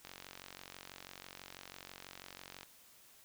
click train, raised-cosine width 0.2 ms, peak -30 dBFS, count 120, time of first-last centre 0.05-2.631 s, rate 46.1 Hz, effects white hiss -62 dBFS RMS until 3.24 s

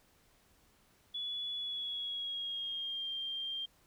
sine tone with pitch glide, 3413 to 3184 Hz, G#7 to G7, +47 to +26 cents, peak -36 dBFS, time 1.14-3.66 s, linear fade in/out 10 ms, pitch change -121 cents, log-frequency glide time 1.55-3.11 s, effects pink hiss -68 dBFS RMS until 3.86 s

